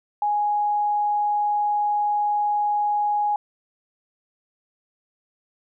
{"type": "tone", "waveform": "sine", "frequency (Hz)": 830.6, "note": "G#5", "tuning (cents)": 0, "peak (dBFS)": -19, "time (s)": [0.22, 3.36], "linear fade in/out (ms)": 2, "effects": []}